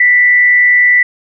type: tone with frequency modulation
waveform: sine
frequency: 1975 Hz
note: B6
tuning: in tune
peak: -5 dBFS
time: 0-1.03 s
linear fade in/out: 5 ms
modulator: 140 Hz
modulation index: 0.3
effects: none